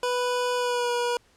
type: tone with pitch glide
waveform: 25% pulse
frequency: 493.9 to 482.1 Hz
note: B4 to B4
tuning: 0 to -42 cents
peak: -20 dBFS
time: 0.03-1.17 s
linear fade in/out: 2 ms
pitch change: -42 cents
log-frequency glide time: 0.56-0.91 s
effects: pink hiss -61 dBFS RMS until 1.36 s + low-pass 9000 Hz 12 dB/octave